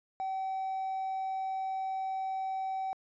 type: tone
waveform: triangle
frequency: 765 Hz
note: G5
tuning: 42 cents flat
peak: -29 dBFS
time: 0.2-2.93 s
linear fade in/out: 0 ms
effects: tanh soft clip ceiling -27 dBFS + resampled to 16000 Hz